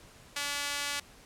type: tone with high-pass filter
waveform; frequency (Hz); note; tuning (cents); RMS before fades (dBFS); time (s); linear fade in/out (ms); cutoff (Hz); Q
sawtooth; 286.8; D4; -41; -34; 0.36-1; 5; 1800; 0.65
effects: pink hiss -55 dBFS RMS until 1.25 s + low-pass 11000 Hz 12 dB/octave